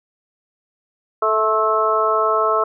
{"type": "harmonic tone with a mistuned harmonic", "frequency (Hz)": 218.3, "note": "A3", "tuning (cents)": -13, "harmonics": [2, 3, 4, 5, 6], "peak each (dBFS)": [-21, -21, -30, -20, -19], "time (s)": [1.22, 2.64], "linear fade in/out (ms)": 5, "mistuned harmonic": 5, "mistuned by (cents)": -20, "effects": []}